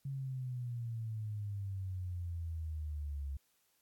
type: exponential sweep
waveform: sine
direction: down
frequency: 138.59 to 68.4 Hz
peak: -37 dBFS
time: 0.05-3.37 s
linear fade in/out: 5 ms
effects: white hiss -75 dBFS RMS until 3.81 s + AAC 64 kbps